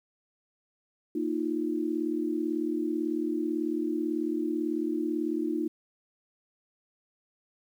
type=chord; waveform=sine; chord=Bb suspended fourth; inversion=none; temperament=equal; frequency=233.1 / 311.1 / 349.2 Hz; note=Bb3 / Eb4 / F4; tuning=0 / 0 / 0 cents; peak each=-35 / -29 / -32 dBFS; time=1.15-5.68 s; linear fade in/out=5 ms; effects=10-bit